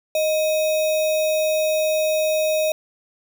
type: tone with sample-and-hold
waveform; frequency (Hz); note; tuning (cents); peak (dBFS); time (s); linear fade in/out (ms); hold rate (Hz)
sine; 622.3; D#5; 0; -17; 0.15-2.72; 2; 3150
effects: none